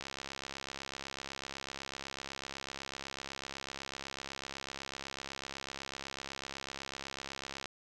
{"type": "click train", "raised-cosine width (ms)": 0.2, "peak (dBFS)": -23, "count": 521, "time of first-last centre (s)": [0.01, 7.657], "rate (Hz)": 68, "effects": []}